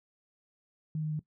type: tone with pitch steps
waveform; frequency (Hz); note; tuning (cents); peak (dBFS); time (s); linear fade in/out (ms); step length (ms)
sine; 155.56 / 154.22 / 152.89; D#3 / D#3 / D#3; 0 / -15 / -30; -30; 0.95-1.193; 2; 81
effects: noise-tail reverb RT60 0.1 s tail -18 dB re dry